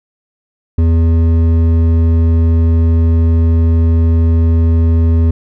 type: tone with hard clipping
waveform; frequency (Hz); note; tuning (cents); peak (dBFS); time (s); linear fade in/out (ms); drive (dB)
triangle; 82.41; E2; 0; -9; 0.78-5.31; 5; 13
effects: none